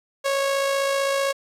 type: tone with amplitude modulation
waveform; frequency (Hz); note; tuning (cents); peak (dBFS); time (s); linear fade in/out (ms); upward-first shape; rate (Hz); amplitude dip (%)
sawtooth; 551; C#5; -11; -15; 0.24-1.33; 20; sine; 55.6; 35
effects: low-pass 11000 Hz 12 dB/octave + 9-bit